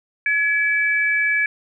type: tone pair together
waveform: sine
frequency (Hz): 1689 / 2306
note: G#6 / D7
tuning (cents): +29 / -32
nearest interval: perfect fourth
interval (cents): 539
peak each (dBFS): -19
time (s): 0.26-1.46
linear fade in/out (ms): 2
effects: none